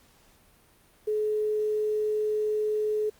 sine tone with quantisation, 426.4 Hz, G#4, 46 cents sharp, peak -24 dBFS, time 1.07-3.1 s, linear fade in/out 10 ms, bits 9, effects pink hiss -60 dBFS RMS until 3.19 s + Opus 48 kbps

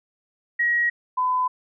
sine tone pair in turn, 1900 / 1008.6 Hz, A#6 / B5, +33 / +36 cents, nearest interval major seventh, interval 1097 cents, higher first, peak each -18 / -19 dBFS, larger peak first, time 0.59-0.9 / 1.17-1.48 s, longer neither, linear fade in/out 10 ms, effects none

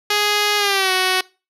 5% pulse tone with pitch glide, 415.3 to 372.1 Hz, G#4 to F#4, 0 to +10 cents, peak -4 dBFS, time 0.1-1.21 s, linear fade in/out 5 ms, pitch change -190 cents, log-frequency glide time 0.57-0.92 s, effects noise-tail reverb RT60 0.3 s tail -22 dB re dry + low-pass 11000 Hz 12 dB/octave

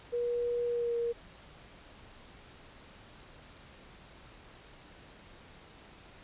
sine tone with pitch glide, 480 to 470.4 Hz, B4 to A#4, -49 to +16 cents, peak -29 dBFS, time 0.12-1.13 s, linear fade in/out 20 ms, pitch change -35 cents, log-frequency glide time 0.65-0.96 s, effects pink hiss -54 dBFS RMS until 6.23 s + resampled to 8000 Hz

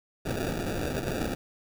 white noise with sample-and-hold, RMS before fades -31 dBFS, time 0.25-1.35 s, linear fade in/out 10 ms, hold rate 1050 Hz, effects none

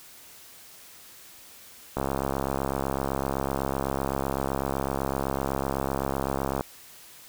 click train, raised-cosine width 1 ms, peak -13 dBFS, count 316, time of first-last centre 1.97-6.609 s, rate 67.9 Hz, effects white hiss -49 dBFS RMS until 7.28 s

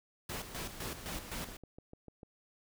pink noise with tremolo, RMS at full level -40 dBFS, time 0.29-1.57 s, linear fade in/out 5 ms, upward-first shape square, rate 3.9 Hz, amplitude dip 60%
click train, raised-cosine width 2 ms, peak -36 dBFS, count 8, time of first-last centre 1.19-2.232 s, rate 6.72 Hz
effects none

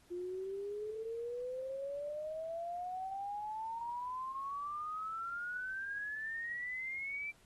sine exponential sweep, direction up, 349.2 to 2349 Hz, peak -38 dBFS, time 0.1-7.32 s, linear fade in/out 20 ms, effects pink hiss -67 dBFS RMS until 7.45 s + AAC 32 kbps

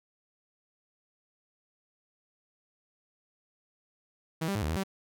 sawtooth tone with pitch steps, 161.2 / 197.7 / 105.3 / 76.1 / 81.3 / 193 Hz, E3 / G3 / G#2 / D#2 / E2 / G3, -38 / +15 / +24 / -38 / -23 / -27 cents, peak -25 dBFS, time 4.41-4.836 s, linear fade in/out 10 ms, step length 71 ms, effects none

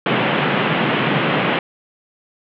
pink band-pass noise, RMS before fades -18 dBFS, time 0.06-1.59 s, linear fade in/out 2 ms, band 130 to 3200 Hz, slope 48 dB/octave, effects none

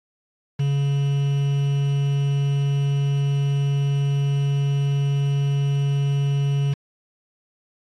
triangle tone with quantisation, 140.4 Hz, C#3, 22 cents sharp, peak -16 dBFS, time 0.59-6.74 s, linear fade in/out 10 ms, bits 6, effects low-pass 5000 Hz 12 dB/octave + AAC 64 kbps

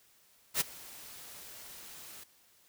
white noise with ADSR envelope, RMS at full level -27 dBFS, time 0.54-2.24 s, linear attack 65 ms, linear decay 19 ms, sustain -22 dB, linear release 8 ms, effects white hiss -65 dBFS RMS until 2.68 s

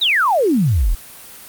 sine exponential sweep, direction down, 4033 to 33 Hz, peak -12 dBFS, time 0.01-0.95 s, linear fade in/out 10 ms, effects white hiss -38 dBFS RMS until 1.48 s + Opus 32 kbps

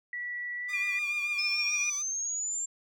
sine tone with pitch glide, 1949 to 1977.3 Hz, B6 to B6, -23 to +2 cents, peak -33 dBFS, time 0.13-0.99 s, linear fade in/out 2 ms, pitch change +25 cents, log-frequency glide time 0.56-0.72 s
10% pulse tone with vibrato, 1174.7 Hz, D6, in tune, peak -35 dBFS, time 0.68-2.03 s, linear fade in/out 20 ms, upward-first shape triangle, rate 6.9 Hz, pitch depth 77 cents each way
sine tone with tremolo, 2413 Hz, D7, 46 cents sharp, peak -27 dBFS, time 0.73-1.9 s, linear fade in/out 5 ms, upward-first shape sine, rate 14 Hz, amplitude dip 35%
sine exponential sweep, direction up, 5150 to 7400 Hz, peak -30 dBFS, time 1.38-2.66 s, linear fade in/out 10 ms
effects none

